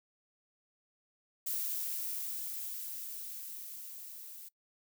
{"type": "noise with level ramp", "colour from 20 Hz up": "violet", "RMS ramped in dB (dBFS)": [-35, -49], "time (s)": [1.46, 4.49], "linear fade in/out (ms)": 10, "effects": ["noise-tail reverb RT60 0.1 s tail -22 dB re dry"]}